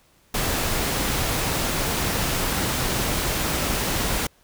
pink noise, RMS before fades -24 dBFS, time 0.34-4.27 s, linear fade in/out 5 ms, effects pink hiss -59 dBFS RMS until 4.43 s

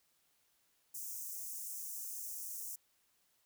white high-pass noise, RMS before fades -44 dBFS, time 0.94-2.76 s, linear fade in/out 10 ms, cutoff 5900 Hz, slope 48 dB/octave, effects white hiss -75 dBFS RMS until 3.45 s

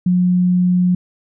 sine tone, 180 Hz, F#3, 47 cents flat, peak -11 dBFS, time 0.06-0.95 s, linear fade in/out 5 ms, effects none

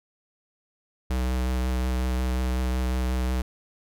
square tone with vibrato, 63.2 Hz, B1, 41 cents sharp, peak -24 dBFS, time 1.1-3.42 s, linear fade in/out 5 ms, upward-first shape triangle, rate 5.5 Hz, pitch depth 18 cents each way, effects none

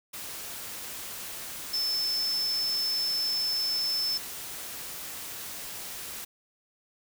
sine tone in noise, 5274 Hz, E8, in tune, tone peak -26 dBFS, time 1.73-4.18 s, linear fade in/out 10 ms, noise white, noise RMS -39 dBFS, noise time 0.13-6.25 s, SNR +10 dB, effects none

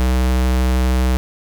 square tone, 63.4 Hz, B1, 46 cents sharp, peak -14 dBFS, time 0-1.17 s, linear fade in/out 0 ms, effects none

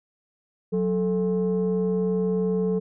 sine tone pair together, 184.1 / 438.5 Hz, F#3 / A4, -8 / -6 cents, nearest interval octave + minor third, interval 1502 cents, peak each -22 dBFS, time 0.72-2.8 s, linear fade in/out 20 ms, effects tanh soft clip ceiling -17 dBFS

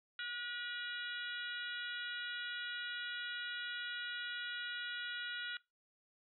harmonic tone, 482.2 Hz, B4, 41 cents flat, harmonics 3 / 4 / 5 / 6 / 7 / 8, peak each -42 / -50 / -53 / -49 / -49 / -50 dBFS, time 0.19-5.57 s, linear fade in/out 2 ms, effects noise-tail reverb RT60 0.2 s tail -20 dB re dry

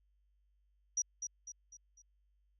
sine tone with echo, 5800 Hz, F#8, 35 cents flat, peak -30 dBFS, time 0.97-1.02 s, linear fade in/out 5 ms, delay 250 ms, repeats 4, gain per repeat -7 dB, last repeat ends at 2.02 s, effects added 50 Hz sine -70 dBFS peak until 2.59 s

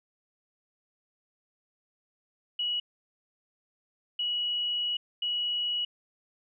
sine tone bursts at uneven times, 2925 Hz, F#7, 21 cents flat, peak -27 dBFS, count 3, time 2.59-2.8 / 4.19-4.97 / 5.22-5.85 s, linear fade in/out 5 ms, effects none

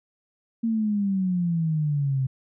sine exponential sweep, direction down, 231 to 130 Hz, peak -21 dBFS, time 0.63-2.27 s, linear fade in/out 10 ms, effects none

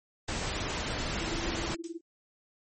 pink noise, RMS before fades -33 dBFS, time 0.28-1.75 s, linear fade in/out 5 ms
sine tone with tremolo, 334.5 Hz, E4, 25 cents sharp, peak -33 dBFS, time 1.16-2.01 s, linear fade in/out 50 ms, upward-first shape sine, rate 19 Hz, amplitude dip 95%
violet noise with exponential decay, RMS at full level -34 dBFS, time 1.84-2.01 s, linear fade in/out 1 ms, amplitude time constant 36 ms
effects MP3 32 kbps

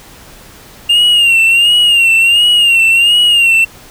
triangle tone with vibrato, 2794 Hz, F7, in tune, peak -4 dBFS, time 0.89-3.65 s, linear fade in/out 10 ms, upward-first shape sine, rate 1.4 Hz, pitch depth 74 cents each way, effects pink hiss -37 dBFS RMS until 3.9 s

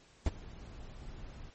brown noise with ADSR envelope, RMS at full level -26 dBFS, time 0.26-1.5 s, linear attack 4 ms, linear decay 33 ms, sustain -21 dB, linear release 4 ms, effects pink hiss -62 dBFS RMS until 1.54 s + MP3 32 kbps

